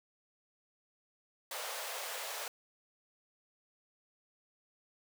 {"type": "high-pass noise", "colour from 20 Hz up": "pink", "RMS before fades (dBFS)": -41, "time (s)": [1.51, 2.48], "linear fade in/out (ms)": 2, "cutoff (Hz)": 480, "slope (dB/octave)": 48, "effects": []}